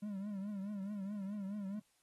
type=tone with vibrato; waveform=triangle; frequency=200.7 Hz; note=G3; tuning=41 cents sharp; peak=-37 dBFS; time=0.02-1.8 s; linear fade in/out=10 ms; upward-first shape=triangle; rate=4.7 Hz; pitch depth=110 cents each way; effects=white hiss -75 dBFS RMS until 2.02 s + AAC 32 kbps